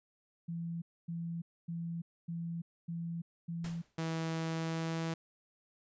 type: tone bursts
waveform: sine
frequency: 168.2 Hz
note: E3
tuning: 35 cents sharp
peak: -36 dBFS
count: 6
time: 0.48-3.82 s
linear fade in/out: 10 ms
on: 340 ms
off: 260 ms
type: noise with exponential decay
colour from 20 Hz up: pink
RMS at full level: -44 dBFS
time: 3.64-3.98 s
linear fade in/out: 5 ms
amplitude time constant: 72 ms
type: tone with pitch glide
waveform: sawtooth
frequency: 162.6 to 163.64 Hz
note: E3 to E3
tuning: -23 to -12 cents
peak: -30 dBFS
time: 3.98-5.14 s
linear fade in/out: 5 ms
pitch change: +11 cents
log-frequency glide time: 4.49-5.01 s
effects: resampled to 16000 Hz